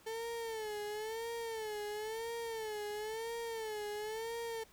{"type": "tone with vibrato", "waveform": "35% pulse", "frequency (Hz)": 440, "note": "A4", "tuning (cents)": 0, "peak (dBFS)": -37, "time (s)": [0.06, 4.64], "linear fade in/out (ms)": 10, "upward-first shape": "sine", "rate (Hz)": 0.98, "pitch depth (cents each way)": 98, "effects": ["pink hiss -63 dBFS RMS until 4.72 s"]}